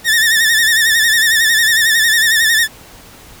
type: tone with vibrato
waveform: sawtooth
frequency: 1801 Hz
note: A6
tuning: 40 cents sharp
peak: -6 dBFS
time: 0.04-2.68 s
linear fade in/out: 50 ms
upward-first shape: sine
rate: 11 Hz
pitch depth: 76 cents each way
effects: pink hiss -39 dBFS RMS until 3.4 s